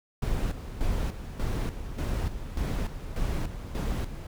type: noise with tremolo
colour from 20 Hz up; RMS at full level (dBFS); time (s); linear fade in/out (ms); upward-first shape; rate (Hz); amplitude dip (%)
brown; -28; 0.22-4.27; 5; square; 1.7; 65
effects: none